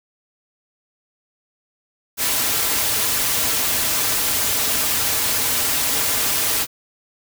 white noise with comb filter, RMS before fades -20 dBFS, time 2.17-6.67 s, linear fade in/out 50 ms, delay 5.5 ms, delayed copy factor -0.5, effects none

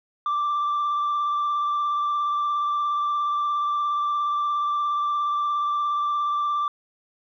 sine tone with vibrato, 1174.7 Hz, D6, in tune, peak -19 dBFS, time 0.26-6.68 s, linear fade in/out 2 ms, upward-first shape sine, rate 17 Hz, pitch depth 16 cents each way, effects tanh soft clip ceiling -20 dBFS

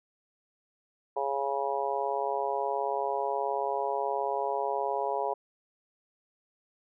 harmonic tone, 138.59 Hz, C#3, in tune, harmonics 3 / 4 / 5 / 6 / 7, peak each -34 / -34 / -34 / -34 / -34 dBFS, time 1.16-5.34 s, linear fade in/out 10 ms, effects none

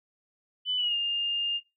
sine tone with pitch glide, 3000 to 2815 Hz, F#7 to F7, +23 to +13 cents, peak -25 dBFS, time 0.65-1.61 s, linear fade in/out 50 ms, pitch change -110 cents, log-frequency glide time 0.77-0.95 s, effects noise-tail reverb RT60 0.2 s tail -19 dB re dry

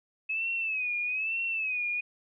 sine tone with vibrato, 2569 Hz, E7, 45 cents flat, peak -28 dBFS, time 0.29-2.01 s, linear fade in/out 10 ms, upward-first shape sine, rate 1.1 Hz, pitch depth 100 cents each way, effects none

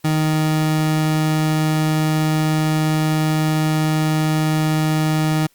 30% pulse tone, 155.56 Hz, D#3, in tune, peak -13 dBFS, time 0.04-5.47 s, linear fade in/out 10 ms, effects white hiss -58 dBFS RMS until 5.54 s + Opus 48 kbps

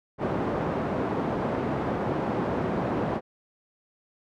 pink band-pass noise, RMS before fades -28 dBFS, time 0.18-3.21 s, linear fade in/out 50 ms, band 150 to 910 Hz, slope 12 dB/octave, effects none

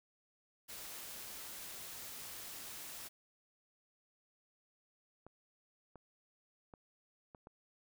white noise, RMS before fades -48 dBFS, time 0.68-3.09 s, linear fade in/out 20 ms
clicks, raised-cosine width 1 ms, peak -39 dBFS, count 5, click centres 5.266 / 5.957 / 6.738 / 7.348 / 7.471 s
effects none

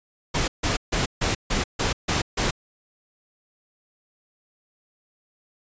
pink noise bursts, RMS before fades -23 dBFS, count 8, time 0.34-2.51 s, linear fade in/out 10 ms, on 140 ms, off 150 ms, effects resampled to 16000 Hz

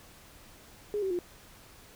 sine tone with pitch steps, 415.3 / 383 / 353.3 Hz, G#4 / G4 / F4, 0 / -40 / +20 cents, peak -28 dBFS, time 0.94-1.189 s, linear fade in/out 0 ms, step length 83 ms, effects pink hiss -54 dBFS RMS until 1.95 s

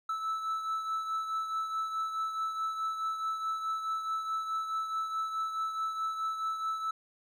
triangle beating tone pair, 1311 / 1315.7 Hz, E6 / E6, -10 / -4 cents, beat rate 4.7 Hz, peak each -30 / -39 dBFS, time 0.09-6.91 s, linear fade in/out 5 ms, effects none

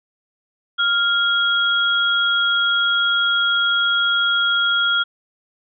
sine tone pair together, 1396.9 / 3307 Hz, F6 / G#7, 0 / -8 cents, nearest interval octave + minor third, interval 1492 cents, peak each -17 / -19 dBFS, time 0.78-5.04 s, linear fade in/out 20 ms, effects none

